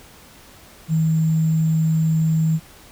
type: tone with sample-and-hold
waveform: sine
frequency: 159.5 Hz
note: D#3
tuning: 43 cents sharp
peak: -15 dBFS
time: 0.88-2.6 s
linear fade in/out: 50 ms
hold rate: 7350 Hz
effects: pink hiss -46 dBFS RMS until 2.91 s